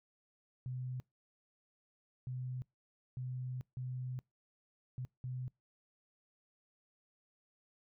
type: tone bursts at uneven times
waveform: sine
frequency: 127 Hz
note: B2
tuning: 49 cents sharp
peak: -38 dBFS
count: 6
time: 0.66-1 / 2.27-2.62 / 3.17-3.61 / 3.77-4.19 / 4.98-5.05 / 5.24-5.48 s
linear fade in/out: 0 ms
effects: noise-tail reverb RT60 0.2 s tail -25 dB re dry